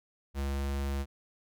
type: tone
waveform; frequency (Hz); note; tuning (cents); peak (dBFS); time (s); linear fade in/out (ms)
square; 69.3; C#2; 0; -31; 0.34-1.06; 50
effects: none